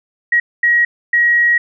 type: tone bursts at uneven times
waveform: sine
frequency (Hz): 1900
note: A#6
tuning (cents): +33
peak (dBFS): -9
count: 3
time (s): 0.32-0.4 / 0.63-0.85 / 1.13-1.58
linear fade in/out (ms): 5
effects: none